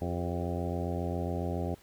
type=harmonic tone with a mistuned harmonic; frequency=87.31 Hz; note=F2; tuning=in tune; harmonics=1 / 2 / 3 / 4 / 5 / 6 / 7 / 8 / 9; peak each=-34 / -37 / -39 / -40 / -41 / -42 / -42 / -43 / -44 dBFS; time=0.01-1.75 s; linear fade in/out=10 ms; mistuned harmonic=5; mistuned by=-52 cents; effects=pink hiss -59 dBFS RMS until 1.82 s